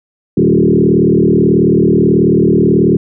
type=tone with frequency modulation; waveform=sine; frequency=277.2 Hz; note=C#4; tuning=in tune; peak=-6 dBFS; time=0.37-2.97 s; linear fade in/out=5 ms; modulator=38.4 Hz; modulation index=3.5; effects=none